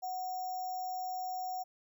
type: tone with sample-and-hold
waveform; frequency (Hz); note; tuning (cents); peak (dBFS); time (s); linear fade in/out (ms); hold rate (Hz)
sine; 740; F#5; 0; -35; 0.02-1.64; 20; 6300
effects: none